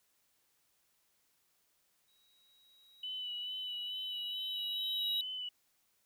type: tone with exponential growth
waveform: triangle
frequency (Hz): 3834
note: A#7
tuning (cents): +48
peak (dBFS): -30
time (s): 2.08-5.21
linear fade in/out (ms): 2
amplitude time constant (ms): 680
type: tone with vibrato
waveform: sine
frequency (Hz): 2980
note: F#7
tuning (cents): +12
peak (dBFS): -38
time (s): 3.03-5.49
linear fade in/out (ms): 5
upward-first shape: sine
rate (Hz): 2.3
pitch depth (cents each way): 32
effects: white hiss -75 dBFS RMS until 6.05 s